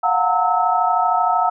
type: tone cluster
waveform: sine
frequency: 710 / 743 / 913 / 1298 Hz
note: F5 / F#5 / A#5 / E6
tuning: +28 / +7 / -36 / -27 cents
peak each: -20 dBFS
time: 0.03-1.5 s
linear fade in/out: 10 ms
effects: none